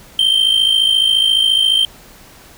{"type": "tone with amplitude modulation", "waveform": "triangle", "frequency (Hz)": 3136, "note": "G7", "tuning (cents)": 0, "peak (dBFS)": -6, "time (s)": [0.19, 1.85], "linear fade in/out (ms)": 2, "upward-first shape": "sine", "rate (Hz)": 54.4, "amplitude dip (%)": 65, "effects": ["pink hiss -42 dBFS RMS until 2.57 s"]}